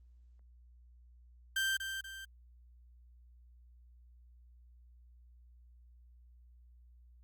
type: tone with echo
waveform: 30% pulse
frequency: 1568 Hz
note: G6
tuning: in tune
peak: -28 dBFS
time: 1.56-1.77 s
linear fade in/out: 5 ms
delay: 240 ms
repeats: 2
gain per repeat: -7 dB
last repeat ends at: 2.25 s
effects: added 60 Hz sine -57 dBFS peak until 7.23 s + Opus 24 kbps